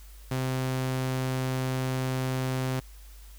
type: tone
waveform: sawtooth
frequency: 130 Hz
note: C3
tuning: 11 cents flat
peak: -23 dBFS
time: 0.31-2.8 s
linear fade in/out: 5 ms
effects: added 50 Hz sine -45 dBFS peak until 3.38 s + white hiss -56 dBFS RMS until 3.38 s